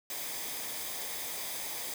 white noise with comb filter, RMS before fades -38 dBFS, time 0.1-1.94 s, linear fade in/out 2 ms, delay 0.71 ms, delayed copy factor -0.5, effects none

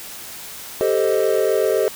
triangle chord, A half-diminished seventh, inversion third, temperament equal, 392 / 440 / 523.3 / 622.3 Hz, G4 / A4 / C5 / Eb5, 0 / 0 / 0 / 0 cents, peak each -19 / -18 / -20 / -20 dBFS, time 0.81-1.88 s, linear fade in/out 0 ms, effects white hiss -35 dBFS RMS until 1.95 s

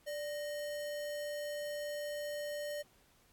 sine tone with sample-and-hold, 587.3 Hz, D5, in tune, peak -37 dBFS, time 0.06-2.83 s, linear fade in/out 20 ms, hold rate 2450 Hz, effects pink hiss -68 dBFS RMS until 3.32 s + AAC 64 kbps

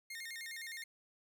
sawtooth tone with vibrato, 1975.5 Hz, B6, in tune, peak -40 dBFS, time 0.1-0.84 s, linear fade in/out 5 ms, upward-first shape square, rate 9.7 Hz, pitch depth 130 cents each way, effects none

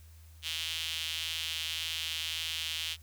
sawtooth tone with high-pass filter, 161.8 Hz, E3, 32 cents flat, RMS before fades -36 dBFS, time 0.42-2.97 s, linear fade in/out 50 ms, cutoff 3100 Hz, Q 3.6, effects added 80 Hz sine -51 dBFS peak until 3.02 s + white hiss -63 dBFS RMS until 3.02 s

